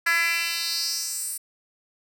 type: tone with high-pass filter sweep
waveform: 10% pulse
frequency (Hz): 336.2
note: E4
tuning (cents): +34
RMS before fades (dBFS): -26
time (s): 0.06-1.38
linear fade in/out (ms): 10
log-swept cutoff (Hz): 1700 to 9900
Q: 3.1
effects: none